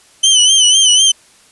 25% pulse tone with vibrato, 3057 Hz, G7, 44 cents flat, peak -3 dBFS, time 0.23-1.12 s, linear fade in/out 10 ms, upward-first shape sine, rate 4 Hz, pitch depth 73 cents each way, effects white hiss -47 dBFS RMS until 1.51 s + resampled to 24000 Hz

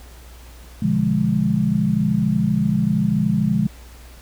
sine chord, B diminished seventh, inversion none, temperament equal, 123.47 / 146.83 / 174.61 / 207.7 Hz, B2 / D3 / F3 / Ab3, 0 / 0 / 0 / 0 cents, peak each -25 / -23 / -21 / -19 dBFS, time 0.82-3.67 s, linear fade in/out 5 ms, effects added 60 Hz sine -40 dBFS peak until 4.21 s + pink hiss -47 dBFS RMS until 4.21 s

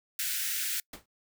white high-pass noise, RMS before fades -32 dBFS, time 0.19-0.8 s, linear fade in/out 2 ms, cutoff 1400 Hz, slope 96 dB/octave
pink noise with exponential decay, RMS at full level -38 dBFS, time 0.93-1.06 s, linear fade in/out 5 ms, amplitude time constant 28 ms
effects noise-tail reverb RT60 0.1 s tail -26 dB re dry

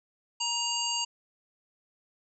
harmonic tone with a mistuned harmonic, 941 Hz, A#5, 16 cents sharp, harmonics 1 / 3 / 5 / 7 / 8, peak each -35 / -32 / -33 / -36 / -37 dBFS, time 0.4-1.05 s, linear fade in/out 10 ms, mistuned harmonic 5, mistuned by -15 cents, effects none

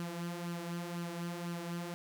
sawtooth tone with flanger, 172.1 Hz, F3, 25 cents flat, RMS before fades -40 dBFS, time 0-1.94 s, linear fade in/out 0 ms, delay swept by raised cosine 0.67 to 5.17 ms, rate 2 Hz, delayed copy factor +0.55, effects none

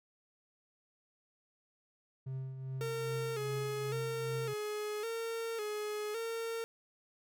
triangle tone with tremolo, 132 Hz, C3, 16 cents sharp, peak -34 dBFS, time 2.26-4.54 s, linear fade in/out 10 ms, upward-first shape triangle, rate 2.5 Hz, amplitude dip 55%
45% pulse tone with vibrato, 438.7 Hz, A4, 5 cents flat, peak -36 dBFS, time 2.81-6.64 s, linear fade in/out 0 ms, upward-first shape square, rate 0.9 Hz, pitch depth 71 cents each way
effects none

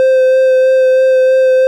triangle tone with vibrato, 520 Hz, C5, 11 cents flat, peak -4 dBFS, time 0-1.67 s, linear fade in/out 0 ms, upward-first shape sine, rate 3.1 Hz, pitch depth 12 cents each way, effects none

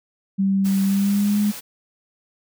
sine tone with pitch glide, 194.5 to 207.3 Hz, G3 to G#3, -13 to -3 cents, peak -16 dBFS, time 0.38-1.52 s, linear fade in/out 20 ms, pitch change +110 cents, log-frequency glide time 0.83-1.39 s
white noise, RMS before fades -35 dBFS, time 0.64-1.61 s, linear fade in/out 20 ms
effects none

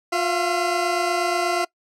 20% pulse tone pair together, 354.2 / 680.1 Hz, F4 / F5, +24 / -46 cents, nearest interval major seventh, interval 1130 cents, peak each -18 dBFS, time 0.12-1.65 s, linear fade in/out 10 ms, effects noise-tail reverb RT60 0.1 s tail -23 dB re dry + low-pass 9000 Hz 12 dB/octave

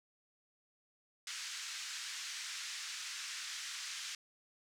white band-pass noise, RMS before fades -44 dBFS, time 1.27-4.15 s, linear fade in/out 2 ms, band 1400 to 6900 Hz, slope 24 dB/octave, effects none

